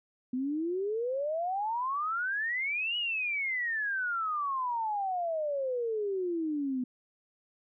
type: exponential two-way sweep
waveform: sine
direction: up then down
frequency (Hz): 246.9 to 2937 to 246.9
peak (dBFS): -29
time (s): 0.33-6.84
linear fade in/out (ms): 5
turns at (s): 2.97
effects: none